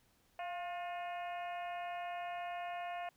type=harmonic tone with a mistuned harmonic; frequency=357.2 Hz; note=F4; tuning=39 cents sharp; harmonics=2 / 3 / 4 / 5 / 6 / 7 / 8; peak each=-40 / -51 / -54 / -52 / -55 / -53 / -57 dBFS; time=0.39-3.09 s; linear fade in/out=2 ms; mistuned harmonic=2; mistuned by=-40 cents; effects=pink hiss -72 dBFS RMS until 3.16 s